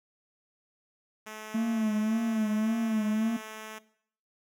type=tone with pitch glide; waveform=5% pulse; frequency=216 to 217.5 Hz; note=A3 to A3; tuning=-32 to -20 cents; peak=-29 dBFS; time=1.26-3.79 s; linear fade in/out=10 ms; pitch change=+12 cents; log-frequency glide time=1.79-3.21 s
type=tone with vibrato; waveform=triangle; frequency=220.5 Hz; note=A3; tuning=4 cents sharp; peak=-23 dBFS; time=1.54-3.37 s; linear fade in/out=10 ms; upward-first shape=sine; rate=1.8 Hz; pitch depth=76 cents each way
effects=noise-tail reverb RT60 0.6 s tail -17 dB re dry